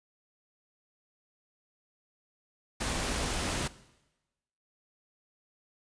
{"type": "noise", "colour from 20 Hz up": "pink", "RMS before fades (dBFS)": -32, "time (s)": [2.8, 3.68], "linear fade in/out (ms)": 10, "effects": ["noise-tail reverb RT60 1.0 s tail -18 dB re dry", "resampled to 22050 Hz"]}